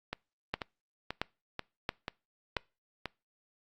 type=two click trains; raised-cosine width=0.3 ms; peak=-14 / -19 dBFS; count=4 / 7; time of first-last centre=0.54-2.567 / 0.13-3.057 s; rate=1.48 / 2.05 Hz; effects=noise-tail reverb RT60 0.3 s tail -25 dB re dry + Opus 48 kbps